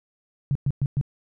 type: tone bursts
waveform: sine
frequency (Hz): 139.3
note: C#3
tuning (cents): +9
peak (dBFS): -19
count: 4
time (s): 0.51-1.012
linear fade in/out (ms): 0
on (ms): 43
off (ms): 110
effects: none